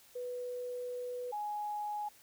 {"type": "tone pair in turn", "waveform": "sine", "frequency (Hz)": [493.5, 835], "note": ["B4", "G#5"], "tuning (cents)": [-1, 9], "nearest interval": "major sixth", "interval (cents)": 910, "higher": "second", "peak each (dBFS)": [-37, -35], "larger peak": "second", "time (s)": [[0.15, 1.32], [1.32, 2.09]], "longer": "first", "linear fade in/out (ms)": 10, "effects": ["white hiss -61 dBFS RMS until 2.22 s"]}